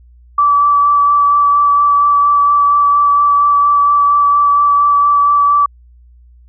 sine tone with vibrato, 1155 Hz, D6, 29 cents flat, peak -7 dBFS, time 0.38-5.66 s, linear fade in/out 5 ms, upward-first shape sine, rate 4.3 Hz, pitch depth 11 cents each way, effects added 60 Hz sine -40 dBFS peak until 6.48 s

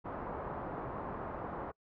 white low-pass noise, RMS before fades -41 dBFS, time 0.04-1.72 s, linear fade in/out 20 ms, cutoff 1100 Hz, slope 24 dB/octave, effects noise-tail reverb RT60 0.1 s tail -26 dB re dry

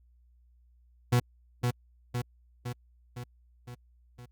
40% pulse tone with echo, 122 Hz, B2, 21 cents flat, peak -20 dBFS, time 1.12-1.2 s, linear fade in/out 10 ms, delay 510 ms, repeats 6, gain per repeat -4 dB, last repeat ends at 4.26 s, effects added 60 Hz sine -59 dBFS peak until 4.31 s + Opus 48 kbps

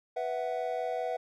triangle chord, B suspended fourth, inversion none, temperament equal with one note detuned, 493.9 / 659.3 / 744.3 Hz, B4 / E5 / F#5, 0 / 0 / +10 cents, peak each -33 dBFS, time 0.16-1.17 s, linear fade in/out 10 ms, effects none

